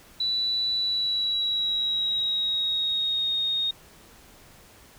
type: tone with pitch glide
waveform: sine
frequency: 3960 to 3716 Hz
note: B7 to A#7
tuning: +4 to -6 cents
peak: -23 dBFS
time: 0.2-3.71 s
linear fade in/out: 5 ms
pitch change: -110 cents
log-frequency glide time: 0.76-3.31 s
effects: pink hiss -52 dBFS RMS until 4.98 s